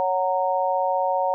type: chord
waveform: sine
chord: F# major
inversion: second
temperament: just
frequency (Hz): 555 / 740 / 925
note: C#5 / F#5 / A#5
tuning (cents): +2 / 0 / -14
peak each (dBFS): -24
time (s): 0-1.34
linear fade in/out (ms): 0
effects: none